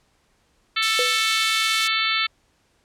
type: harmonic tone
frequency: 441.9 Hz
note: A4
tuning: 7 cents sharp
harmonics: 3 / 4 / 5 / 6 / 7 / 8 / 9 / 10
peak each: -26 / -31 / -25 / -29 / -29 / -26 / -30 / -31 dBFS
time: 0.76-2.27 s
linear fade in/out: 10 ms
type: high-pass noise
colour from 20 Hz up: pink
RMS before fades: -27 dBFS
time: 0.82-1.88 s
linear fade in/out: 10 ms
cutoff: 3300 Hz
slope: 24 dB/octave
type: tone with exponential decay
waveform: sine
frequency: 493.9 Hz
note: B4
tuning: in tune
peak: -19 dBFS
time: 0.99-1.25 s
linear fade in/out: 1 ms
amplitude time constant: 55 ms
effects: pink hiss -64 dBFS RMS until 2.84 s + low-pass 9000 Hz 12 dB/octave